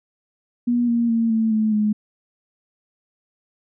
sine tone with pitch steps, 240.9 / 234.7 / 228.7 / 222.8 / 217.1 / 211.5 Hz, B3 / A#3 / A#3 / A3 / A3 / G#3, -43 / +12 / -33 / +22 / -23 / +32 cents, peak -16 dBFS, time 0.67-1.93 s, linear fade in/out 10 ms, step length 210 ms, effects none

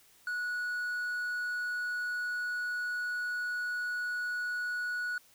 triangle tone, 1465 Hz, F#6, 18 cents flat, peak -30 dBFS, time 0.27-5.18 s, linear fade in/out 2 ms, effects white hiss -62 dBFS RMS until 5.34 s

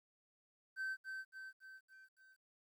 triangle tone with echo, 1545 Hz, G6, 26 cents flat, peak -36 dBFS, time 0.76-0.97 s, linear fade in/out 50 ms, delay 280 ms, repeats 5, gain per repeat -5 dB, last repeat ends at 2.37 s, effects tanh soft clip ceiling -32 dBFS + 13-bit

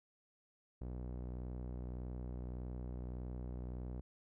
sawtooth tone with low-pass filter, 61.7 Hz, B1, 1 cent flat, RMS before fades -44 dBFS, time 0.81-4.01 s, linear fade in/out 5 ms, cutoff 580 Hz, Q 0.67, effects none

